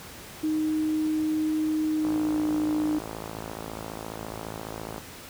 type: tone with pitch glide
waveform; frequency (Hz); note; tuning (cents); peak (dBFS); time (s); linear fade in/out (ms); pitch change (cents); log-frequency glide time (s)
sine; 310.8 to 305.5; D#4 to D#4; -2 to -32; -23; 0.43-2.99; 10; -30; 1.85-2.46
type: click train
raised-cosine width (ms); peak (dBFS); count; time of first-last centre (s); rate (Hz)
1; -21; 161; 2.05-4.98; 54.6
effects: pink hiss -43 dBFS RMS until 5.29 s + high-pass 60 Hz 12 dB/octave